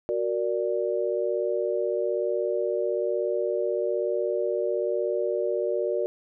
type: chord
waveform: sine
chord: Gb augmented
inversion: none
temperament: equal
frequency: 370 / 466.2 / 587.3 Hz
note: Gb4 / Bb4 / D5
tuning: 0 / 0 / 0 cents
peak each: -28 / -28 / -28 dBFS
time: 0.09-6.06 s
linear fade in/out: 0 ms
effects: none